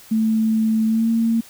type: tone with pitch glide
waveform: sine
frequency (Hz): 220.7 to 228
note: A3 to A#3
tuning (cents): +5 to -38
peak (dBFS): -15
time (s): 0.11-1.41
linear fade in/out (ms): 10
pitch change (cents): +57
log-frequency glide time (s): 0.86-1.09
effects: white hiss -45 dBFS RMS until 1.49 s